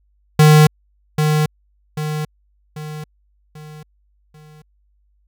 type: tone with echo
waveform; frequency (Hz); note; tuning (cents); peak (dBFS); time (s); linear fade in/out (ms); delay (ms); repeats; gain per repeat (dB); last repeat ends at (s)
square; 152.7; D#3; -32; -7; 0.39-0.67; 5; 790; 5; -7; 4.62
effects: added 50 Hz sine -57 dBFS peak until 5.27 s